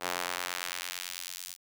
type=tone with high-pass filter sweep; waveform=square; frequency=44.5 Hz; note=F1; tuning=33 cents sharp; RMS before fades=-37 dBFS; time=0-1.57 s; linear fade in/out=50 ms; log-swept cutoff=680 to 5700 Hz; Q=0.71; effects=none